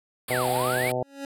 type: band-stop noise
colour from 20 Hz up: white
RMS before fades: -31 dBFS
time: 0.28-0.92 s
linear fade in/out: 5 ms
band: 4800 to 7900 Hz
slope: 96 dB/octave
type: harmonic tone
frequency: 125.7 Hz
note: B2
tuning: 31 cents sharp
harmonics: 1 / 2 / 3 / 4 / 5 / 6 / 7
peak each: -33 / -36 / -33 / -30 / -29 / -33 / -38 dBFS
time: 0.3-1.03 s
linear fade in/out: 2 ms
type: exponential two-way sweep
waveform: sine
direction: down then up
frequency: 2433 to 704 to 2433 Hz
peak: -27 dBFS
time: 0.3-0.91 s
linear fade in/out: 20 ms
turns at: 0.49 s
type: tone with exponential growth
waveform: 25% pulse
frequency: 277.2 Hz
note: C#4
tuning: in tune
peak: -26 dBFS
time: 0.97-1.25 s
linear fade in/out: 2 ms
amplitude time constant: 60 ms
effects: low-pass 12000 Hz 12 dB/octave